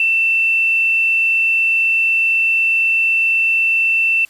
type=tone with quantisation; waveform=sine; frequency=2678 Hz; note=E7; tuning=27 cents sharp; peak=-12 dBFS; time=0-4.25 s; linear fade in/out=2 ms; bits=7; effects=white hiss -50 dBFS RMS until 4.29 s + resampled to 32000 Hz